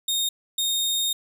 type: tone pair in turn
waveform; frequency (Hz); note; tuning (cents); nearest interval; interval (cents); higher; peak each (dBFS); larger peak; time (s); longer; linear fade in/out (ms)
sawtooth; 3693 / 3693; A#7 / A#7; -17 / -17; unison; 0; neither; -19; neither; 0.08-0.29 / 0.58-1.13; second; 5
effects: none